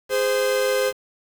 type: tone pair together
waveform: 45% pulse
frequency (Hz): 411.4 / 518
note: G#4 / C5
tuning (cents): -16 / -17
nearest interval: major third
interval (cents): 399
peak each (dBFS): -24 / -20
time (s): 0.09-0.93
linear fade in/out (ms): 50
effects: 7-bit